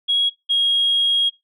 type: tone pair in turn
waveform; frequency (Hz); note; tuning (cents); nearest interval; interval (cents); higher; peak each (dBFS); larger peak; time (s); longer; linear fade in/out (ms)
sine; 3313 / 3277; G#7 / G#7; -5 / -24; unison; 19; first; -14; neither; 0.08-0.3 / 0.49-1.3; second; 20
effects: noise-tail reverb RT60 0.2 s tail -22 dB re dry + tanh soft clip ceiling -10 dBFS